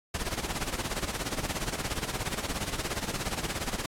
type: noise with tremolo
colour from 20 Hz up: pink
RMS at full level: -30 dBFS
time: 0.14-3.86 s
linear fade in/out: 5 ms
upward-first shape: sine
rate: 17 Hz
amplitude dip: 75%
effects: low-pass 11000 Hz 12 dB/octave + AAC 64 kbps